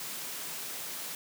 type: high-pass noise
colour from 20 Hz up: white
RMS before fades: -39 dBFS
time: 0-1.15 s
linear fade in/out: 2 ms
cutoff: 130 Hz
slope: 96 dB/octave
effects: none